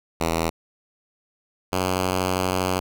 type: tone pair in turn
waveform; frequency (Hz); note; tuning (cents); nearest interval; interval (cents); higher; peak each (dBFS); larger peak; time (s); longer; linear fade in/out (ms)
5% pulse; 82.41 / 92.5; E2 / F#2; 0 / 0; major second; 200; second; -10; neither; 0.2-0.5 / 1.72-2.8; second; 10
effects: none